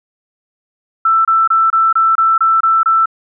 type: tone bursts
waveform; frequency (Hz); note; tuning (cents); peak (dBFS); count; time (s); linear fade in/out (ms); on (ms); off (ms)
sine; 1329; E6; +14; -8; 9; 1.05-3.058; 5; 200; 26
effects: none